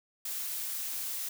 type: noise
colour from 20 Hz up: blue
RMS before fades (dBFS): -36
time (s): 0.25-1.29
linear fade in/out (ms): 5
effects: none